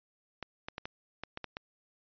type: clicks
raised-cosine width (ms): 0.3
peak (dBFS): -22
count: 8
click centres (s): 0.427 / 0.685 / 0.781 / 0.855 / 1.236 / 1.374 / 1.443 / 1.569
effects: resampled to 11025 Hz